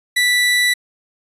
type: tone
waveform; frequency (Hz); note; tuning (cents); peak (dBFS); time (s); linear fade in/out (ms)
30% pulse; 1969; B6; -6; -10; 0.16-0.74; 10
effects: resampled to 32000 Hz